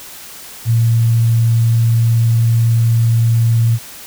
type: tone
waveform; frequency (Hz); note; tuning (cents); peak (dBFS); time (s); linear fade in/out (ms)
sine; 115.2; A#2; -20; -9; 0.65-3.79; 50
effects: white hiss -34 dBFS RMS until 4.06 s